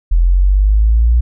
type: linear sweep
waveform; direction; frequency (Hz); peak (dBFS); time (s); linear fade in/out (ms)
sine; up; 41.18 to 60; -7; 0.11-1.21; 10
effects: none